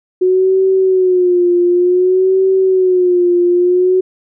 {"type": "tone with vibrato", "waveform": "sine", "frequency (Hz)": 365.8, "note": "F#4", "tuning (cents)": -20, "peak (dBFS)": -8, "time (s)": [0.21, 4.01], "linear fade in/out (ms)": 10, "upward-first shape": "sine", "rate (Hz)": 0.55, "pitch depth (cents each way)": 70, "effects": []}